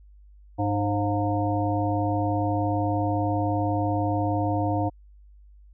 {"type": "harmonic tone with a mistuned harmonic", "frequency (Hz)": 101.7, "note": "G#2", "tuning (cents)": -36, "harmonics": [1, 3, 5, 7, 9], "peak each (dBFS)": [-26, -27, -32, -28, -33], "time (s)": [0.58, 4.9], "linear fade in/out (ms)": 20, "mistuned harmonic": 5, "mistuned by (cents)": 75, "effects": ["added 50 Hz sine -48 dBFS peak until 5.73 s"]}